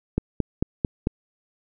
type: click train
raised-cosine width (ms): 3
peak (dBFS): -8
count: 5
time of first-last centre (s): 0.18-1.071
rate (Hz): 4.49
effects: none